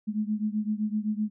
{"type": "beating tone pair", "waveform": "sine", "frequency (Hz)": [210, 217.8], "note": ["G#3", "A3"], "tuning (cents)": [19, -17], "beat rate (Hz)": 7.8, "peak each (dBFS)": [-28, -30], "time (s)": [0.07, 1.3], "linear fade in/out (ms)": 20, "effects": []}